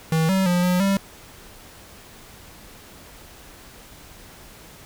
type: tone with pitch steps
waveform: square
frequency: 160.6 / 190.9 / 177.3 / 180 / 196.2 Hz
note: E3 / G3 / F3 / F#3 / G3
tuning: -45 / -46 / +26 / -47 / +2 cents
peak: -18 dBFS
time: 0.12-0.97 s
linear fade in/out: 2 ms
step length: 170 ms
effects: pink hiss -45 dBFS RMS until 4.85 s